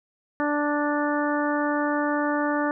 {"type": "harmonic tone", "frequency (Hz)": 293.7, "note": "D4", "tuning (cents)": 0, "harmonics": [1, 2, 3, 4, 5, 6], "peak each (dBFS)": [-25, -28, -30, -31, -32, -33], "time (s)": [0.4, 2.71], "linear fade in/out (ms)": 0, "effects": []}